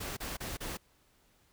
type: noise bursts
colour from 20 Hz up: pink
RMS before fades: -39 dBFS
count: 4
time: 0-0.773 s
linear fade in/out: 10 ms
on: 170 ms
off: 31 ms
effects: pink hiss -68 dBFS RMS until 1.52 s